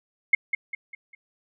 sine tone with echo, 2154 Hz, C7, 50 cents sharp, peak -12 dBFS, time 0.33-0.35 s, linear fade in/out 5 ms, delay 200 ms, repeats 4, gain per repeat -8 dB, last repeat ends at 1.15 s, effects none

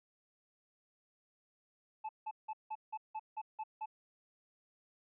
triangle tone bursts, 868 Hz, A5, 24 cents flat, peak -36 dBFS, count 9, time 2.04-3.859 s, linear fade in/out 10 ms, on 51 ms, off 170 ms, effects resampled to 8000 Hz

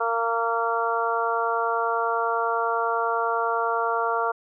harmonic tone, 230 Hz, A#3, 23 cents flat, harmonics 2 / 3 / 4 / 5 / 6, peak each -28 / -28 / -28 / -28 / -28 dBFS, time 0-4.32 s, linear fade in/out 10 ms, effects none

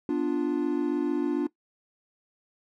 triangle chord, B diminished, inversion none, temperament equal, 246.9 / 293.7 / 349.2 Hz, B3 / D4 / F4, 0 / 0 / 0 cents, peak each -30 / -24 / -27 dBFS, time 0.09-1.47 s, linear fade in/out 2 ms, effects noise-tail reverb RT60 0.1 s tail -18 dB re dry

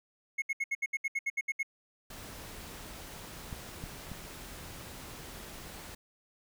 triangle tone bursts, 2174 Hz, C#7, 34 cents flat, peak -27 dBFS, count 12, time 0.38-1.631 s, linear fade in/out 10 ms, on 41 ms, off 69 ms
pink noise, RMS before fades -46 dBFS, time 2.1-5.95 s, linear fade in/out 5 ms
clicks, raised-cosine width 5 ms, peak -28 / -27 / -30 dBFS, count 3, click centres 3.528 / 3.839 / 4.117 s
effects none

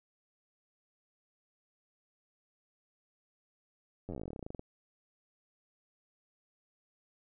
slowing click train, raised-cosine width 2 ms, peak -28 dBFS, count 22, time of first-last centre 4.09-4.594 s, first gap 10 ms, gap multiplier 1.08, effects none

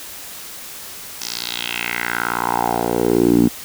10% pulse tone with band-pass filter sweep, 59 Hz, A#1, 22 cents sharp, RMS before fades -19 dBFS, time 1.2-3.49 s, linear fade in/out 20 ms, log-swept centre 5900 to 250 Hz, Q 3.3, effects white hiss -34 dBFS RMS until 3.64 s

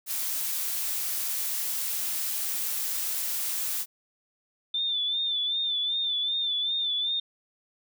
blue noise, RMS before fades -30 dBFS, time 0.06-3.86 s, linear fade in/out 50 ms
sine tone with vibrato, 3548 Hz, A7, 14 cents sharp, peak -25 dBFS, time 4.74-7.2 s, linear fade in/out 5 ms, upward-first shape sine, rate 2.6 Hz, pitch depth 59 cents each way
effects none

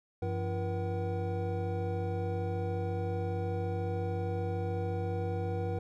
triangle tone cluster, 96.2 / 170.7 / 339.3 / 478.6 / 756 Hz, G2 / F3 / F4 / A#4 / F#5, -32 / -39 / -50 / +46 / +37 cents, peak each -31 / -39 / -40 / -35 / -40 dBFS, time 0.22-5.79 s, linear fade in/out 5 ms, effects none

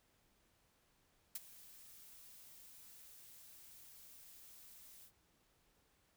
blue noise with ADSR envelope, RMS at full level -41 dBFS, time 1.35-5.12 s, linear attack 6 ms, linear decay 27 ms, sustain -18 dB, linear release 83 ms, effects pink hiss -75 dBFS RMS until 6.16 s

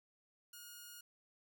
5% pulse tone, 1434 Hz, F6, 45 cents sharp, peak -40 dBFS, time 0.53-1.01 s, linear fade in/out 5 ms, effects none

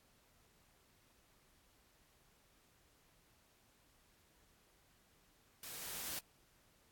white noise with level ramp, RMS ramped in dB -49 to -42 dBFS, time 5.63-6.19 s, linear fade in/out 2 ms, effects pink hiss -71 dBFS RMS until 6.91 s + AAC 64 kbps

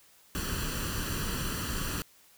pink noise with comb filter, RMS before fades -33 dBFS, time 0.35-2.02 s, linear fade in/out 0 ms, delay 0.68 ms, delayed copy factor +0.7, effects white hiss -60 dBFS RMS until 2.37 s

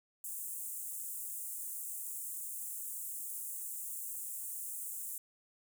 pink high-pass noise, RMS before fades -42 dBFS, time 0.24-5.18 s, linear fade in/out 2 ms, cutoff 7600 Hz, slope 48 dB/octave, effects none

